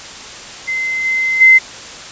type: tone with level steps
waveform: sine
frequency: 2066 Hz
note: C7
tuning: 22 cents flat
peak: -16 / -13 / -3 dBFS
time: 0.67-1.59 s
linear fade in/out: 20 ms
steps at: 1.04 / 1.4 s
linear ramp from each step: 20 ms
effects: white hiss -31 dBFS RMS until 2.11 s + resampled to 16000 Hz